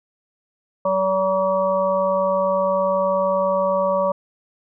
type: harmonic tone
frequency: 190.4 Hz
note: F#3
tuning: 50 cents sharp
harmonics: 1 / 3 / 5 / 6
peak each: -29 / -18 / -25 / -25 dBFS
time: 0.85-4.12 s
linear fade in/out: 5 ms
effects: none